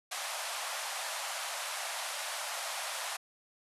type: band-pass noise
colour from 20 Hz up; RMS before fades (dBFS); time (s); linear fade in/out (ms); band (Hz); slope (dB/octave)
pink; -38; 0.11-3.17; 10; 610 to 12000; 48
effects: resampled to 32000 Hz